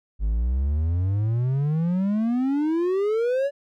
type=exponential sweep; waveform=triangle; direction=up; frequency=49.6 to 577 Hz; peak=-18 dBFS; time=0.19-3.51 s; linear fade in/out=50 ms; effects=none